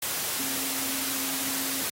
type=tone in noise; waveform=sine; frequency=268.5 Hz; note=C4; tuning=45 cents sharp; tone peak=-39 dBFS; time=0.39-1.83 s; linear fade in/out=5 ms; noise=white; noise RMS=-30 dBFS; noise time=0.02-1.9 s; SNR=-12 dB; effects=high-pass 100 Hz 12 dB/octave + AAC 48 kbps